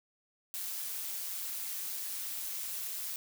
blue noise with amplitude modulation, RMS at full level -36 dBFS, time 0.54-3.16 s, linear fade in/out 0 ms, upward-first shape sine, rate 190 Hz, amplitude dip 55%, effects none

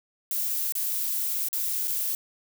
violet noise with dropouts, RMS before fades -28 dBFS, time 0.31-2.15 s, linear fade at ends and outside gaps 1 ms, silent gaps 0.723-0.752 / 1.486-1.529 / 1.875-1.879 s, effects none

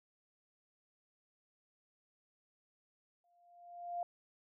sine tone with exponential growth, 698.5 Hz, F5, in tune, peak -34 dBFS, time 3.24-4.03 s, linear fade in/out 2 ms, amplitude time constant 170 ms, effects none

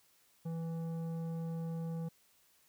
sine tone with tanh clipping, 164.81 Hz, E3, in tune, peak -38 dBFS, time 0.45-2.09 s, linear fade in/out 10 ms, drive 11 dB, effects white hiss -69 dBFS RMS until 2.68 s

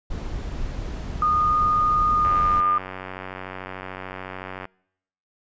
brown noise, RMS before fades -30 dBFS, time 0.1-2.61 s, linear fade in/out 10 ms
sine tone with pitch glide, 1227 to 1208.7 Hz, D#6 to D6, -25 to +49 cents, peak -17 dBFS, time 1.22-2.78 s, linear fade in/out 2 ms, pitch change -26 cents, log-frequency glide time 2.12-2.6 s
click train, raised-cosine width 0.5 ms, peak -18 dBFS, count 226, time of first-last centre 2.25-4.654 s, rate 93.6 Hz
effects noise-tail reverb RT60 0.8 s tail -26 dB re dry + resampled to 16000 Hz

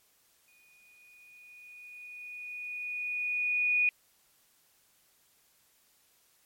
sine tone with exponential growth, 2464 Hz, D#7, 17 cents flat, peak -22 dBFS, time 0.48-3.89 s, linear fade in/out 1 ms, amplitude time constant 740 ms, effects white hiss -67 dBFS RMS until 6.45 s + MP3 64 kbps

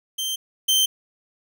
sawtooth tone pair in turn, 3136 / 3116 Hz, G7 / G7, 0 / -11 cents, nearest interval unison, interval 11 cents, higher first, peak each -21 / -13 dBFS, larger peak second, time 0.18-0.36 / 0.68-0.86 s, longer neither, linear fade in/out 10 ms, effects none

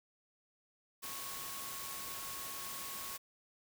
sine tone in noise, 1100 Hz, C#6, 14 cents flat, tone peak -50 dBFS, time 1.02-3.18 s, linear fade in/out 20 ms, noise white, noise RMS -44 dBFS, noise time 1.02-3.18 s, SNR -9 dB, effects none

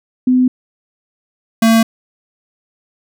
sine / square tone pair in turn, 253.4 / 225.8 Hz, B3 / A3, +45 / +45 cents, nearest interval major second, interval 200 cents, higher first, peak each -8 dBFS, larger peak neither, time 0.27-0.48 / 1.62-1.83 s, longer neither, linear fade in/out 5 ms, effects none

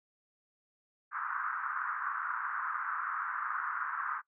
white band-pass noise, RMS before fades -36 dBFS, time 1.11-4.22 s, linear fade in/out 50 ms, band 1100 to 1500 Hz, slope 48 dB/octave, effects noise-tail reverb RT60 0.1 s tail -21 dB re dry

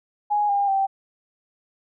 sine tone with pitch steps, 830.6 / 804.6 / 779.5 Hz, G#5 / G5 / G5, 0 / +45 / -10 cents, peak -18 dBFS, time 0.3-0.87 s, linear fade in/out 20 ms, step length 190 ms, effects none

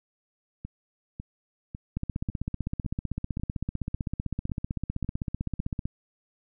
two click trains, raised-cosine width 5 ms, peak -17 / -24 dBFS, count 62 / 10, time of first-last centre 1.97-5.855 / 0.65-5.595 s, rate 15.7 / 1.82 Hz, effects none

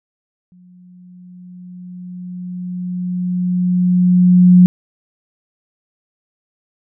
sine tone with exponential growth, 180 Hz, F#3, 47 cents flat, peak -3 dBFS, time 0.52-4.66 s, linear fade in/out 0 ms, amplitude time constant 900 ms, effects none

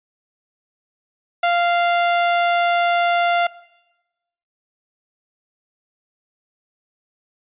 sawtooth tone, 695 Hz, F5, 9 cents flat, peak -11 dBFS, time 1.43-3.47 s, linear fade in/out 5 ms, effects noise-tail reverb RT60 1.0 s tail -20 dB re dry + resampled to 8000 Hz

